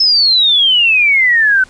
sine exponential sweep, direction down, 5280 to 1500 Hz, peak -7 dBFS, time 0-1.64 s, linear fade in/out 5 ms, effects pink hiss -43 dBFS RMS until 1.69 s + resampled to 22050 Hz

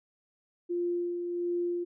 sine tone with tremolo, 349.2 Hz, F4, in tune, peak -27 dBFS, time 0.69-1.85 s, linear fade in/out 20 ms, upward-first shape sine, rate 1.4 Hz, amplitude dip 40%, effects none

